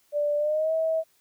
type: tone with pitch glide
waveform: sine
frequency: 587.3 to 644.2 Hz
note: D5 to E5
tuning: 0 to -40 cents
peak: -22 dBFS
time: 0.12-1.04 s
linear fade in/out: 50 ms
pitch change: +160 cents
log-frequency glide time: 0.37-0.73 s
effects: white hiss -65 dBFS RMS until 1.2 s